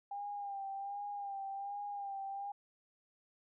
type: tone with vibrato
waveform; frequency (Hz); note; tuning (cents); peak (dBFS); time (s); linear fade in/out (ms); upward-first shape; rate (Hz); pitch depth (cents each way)
sine; 800; G5; +35; -39; 0.11-2.52; 5; sine; 1.3; 39
effects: none